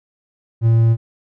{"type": "tone", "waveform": "triangle", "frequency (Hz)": 114.3, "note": "A#2", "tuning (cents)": -34, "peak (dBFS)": -8, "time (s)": [0.61, 0.97], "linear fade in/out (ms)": 50, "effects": []}